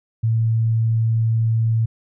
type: tone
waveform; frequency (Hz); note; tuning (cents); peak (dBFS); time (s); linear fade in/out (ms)
sine; 113; A2; +47; -15; 0.23-1.86; 10
effects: none